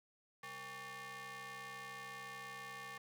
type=ring-modulated tone; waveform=sawtooth; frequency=331.8 Hz; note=E4; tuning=11 cents sharp; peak=-40 dBFS; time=0.43-2.98 s; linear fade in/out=5 ms; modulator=1460 Hz; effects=none